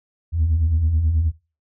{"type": "beating tone pair", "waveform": "sine", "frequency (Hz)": [72.1, 81.4], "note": ["D2", "E2"], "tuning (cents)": [-31, -21], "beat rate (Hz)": 9.3, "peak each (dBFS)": [-24, -15], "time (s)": [0.32, 1.32], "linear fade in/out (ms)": 50, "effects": ["noise-tail reverb RT60 0.3 s tail -19 dB re dry", "tanh soft clip ceiling -12 dBFS"]}